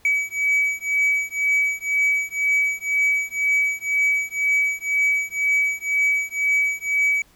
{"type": "beating tone pair", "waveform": "triangle", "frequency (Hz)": [2279, 2281], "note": ["C#7", "C#7"], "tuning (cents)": [47, 49], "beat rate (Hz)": 2, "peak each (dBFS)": -20, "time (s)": [0.05, 7.22], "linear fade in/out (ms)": 2, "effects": ["pink hiss -56 dBFS RMS until 7.35 s"]}